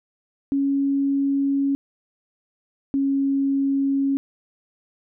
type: tone pair in turn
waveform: sine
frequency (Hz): 277.2 / 275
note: C#4 / C#4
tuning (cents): 0 / -14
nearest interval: unison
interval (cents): 14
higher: first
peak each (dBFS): -18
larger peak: neither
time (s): 0.52-1.75 / 2.94-4.17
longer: neither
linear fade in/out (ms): 0
effects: none